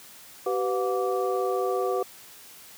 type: tone cluster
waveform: sine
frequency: 383.4 / 497.9 / 720 / 1163 Hz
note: G4 / B4 / F#5 / D6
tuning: -38 / +14 / -47 / -17 cents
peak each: -27 / -28 / -31 / -33 dBFS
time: 0.46-2.03 s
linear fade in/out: 5 ms
effects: white hiss -48 dBFS RMS until 2.77 s + high-pass 80 Hz 12 dB/octave